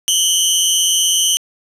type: tone pair together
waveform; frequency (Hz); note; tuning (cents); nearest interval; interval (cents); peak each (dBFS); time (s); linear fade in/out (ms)
20% pulse; 2960 / 3136; F#7 / G7; 0 / 0; minor second; 100; -10; 0.08-1.37; 0
effects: resampled to 32000 Hz + 7-bit

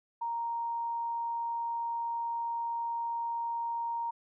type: tone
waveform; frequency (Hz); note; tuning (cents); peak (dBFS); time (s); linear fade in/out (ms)
sine; 932.3; A#5; 0; -31; 0.21-4.11; 10
effects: none

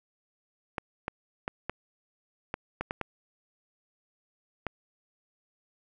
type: clicks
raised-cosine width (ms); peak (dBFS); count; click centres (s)
0.5; -16; 9; 0.782 / 1.081 / 1.479 / 1.696 / 2.541 / 2.81 / 2.909 / 3.013 / 4.667
effects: none

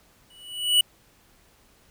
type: tone with exponential growth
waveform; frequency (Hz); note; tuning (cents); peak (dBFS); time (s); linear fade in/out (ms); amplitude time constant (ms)
square; 2947; F#7; -8; -14; 0.3-0.81; 5; 110
effects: pink hiss -59 dBFS RMS until 1.9 s

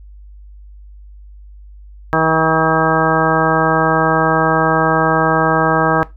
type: harmonic tone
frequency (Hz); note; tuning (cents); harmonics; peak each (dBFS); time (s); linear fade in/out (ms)
160; D#3; +49; 1 / 2 / 3 / 4 / 5 / 6 / 7 / 8 / 10; -20 / -20 / -20 / -20 / -20 / -20 / -20 / -20 / -20; 2.13-6.03; 0
effects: noise-tail reverb RT60 0.2 s tail -17 dB re dry + added 50 Hz sine -35 dBFS peak until 6.16 s

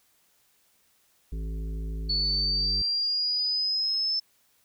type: harmonic tone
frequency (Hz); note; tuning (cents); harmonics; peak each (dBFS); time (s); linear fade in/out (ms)
53.5; A1; -48; 1 / 3 / 5 / 7 / 8; -30 / -40 / -47 / -51 / -51; 1.32-2.82; 5
type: exponential sweep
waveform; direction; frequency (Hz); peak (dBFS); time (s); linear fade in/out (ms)
sine; up; 4435 to 5280; -24; 2.09-4.2; 10
effects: white hiss -66 dBFS RMS until 4.64 s

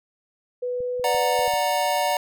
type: tone with pitch glide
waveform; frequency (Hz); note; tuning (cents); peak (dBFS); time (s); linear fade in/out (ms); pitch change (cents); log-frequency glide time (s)
sine; 494.4 to 499.3; B4 to B4; +2 to +19; -24; 0.62-1.48; 10; +17; 0.76-1.32
type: clicks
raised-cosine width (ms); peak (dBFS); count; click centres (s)
5; -32; 6; 0.805 / 0.997 / 1.147 / 1.392 / 1.479 / 1.537
type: chord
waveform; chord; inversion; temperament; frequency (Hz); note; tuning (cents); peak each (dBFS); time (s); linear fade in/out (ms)
square; D augmented; none; equal with one note detuned; 587.3 / 733.6 / 932.3; D5 / F#5 / A#5; 0 / -15 / 0; -26 / -25 / -26; 1.04-2.17; 2
effects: none

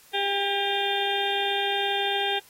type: harmonic tone with a mistuned harmonic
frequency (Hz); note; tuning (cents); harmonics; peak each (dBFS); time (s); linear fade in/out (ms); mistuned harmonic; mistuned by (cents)
399.9; G4; +35; 1 / 2 / 4 / 5 / 6 / 7 / 8 / 9; -30 / -28 / -32 / -39 / -35 / -36 / -31 / -31; 0.13-2.4; 20; 5; -42
effects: white hiss -54 dBFS RMS until 2.49 s + AAC 48 kbps

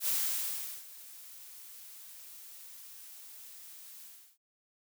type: noise with ADSR envelope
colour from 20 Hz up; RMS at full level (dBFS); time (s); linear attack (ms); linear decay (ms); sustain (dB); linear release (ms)
blue; -30; 0-4.38; 72; 760; -20; 340
effects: none

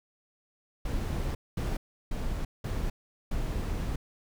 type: noise bursts at uneven times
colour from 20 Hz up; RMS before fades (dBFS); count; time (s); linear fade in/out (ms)
brown; -31; 5; 0.85-1.35 / 1.57-1.77 / 2.11-2.45 / 2.64-2.9 / 3.31-3.96; 5
effects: none

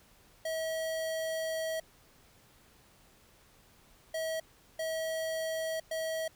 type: tone bursts at uneven times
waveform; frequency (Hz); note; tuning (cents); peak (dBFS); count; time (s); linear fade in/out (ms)
square; 643; E5; -43; -33; 4; 0.45-1.8 / 4.14-4.4 / 4.79-5.8 / 5.91-6.28; 5
effects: pink hiss -62 dBFS RMS until 6.35 s

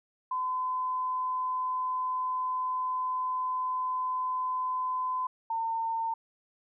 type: tone pair in turn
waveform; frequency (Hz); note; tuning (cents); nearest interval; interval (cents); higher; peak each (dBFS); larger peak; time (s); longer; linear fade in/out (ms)
sine; 1018 / 906.9; C6 / A#5; -48 / -48; major second; 200; first; -28; neither; 0.31-5.27 / 5.5-6.14; first; 5
effects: none

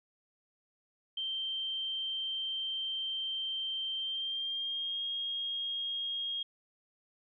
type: tone with pitch glide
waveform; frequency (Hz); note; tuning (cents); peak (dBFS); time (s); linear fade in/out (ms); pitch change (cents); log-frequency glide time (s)
sine; 3136 to 3256; G7 to G#7; 0 to -35; -33; 1.17-6.43; 5; +65; 3.96-5.04
effects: none

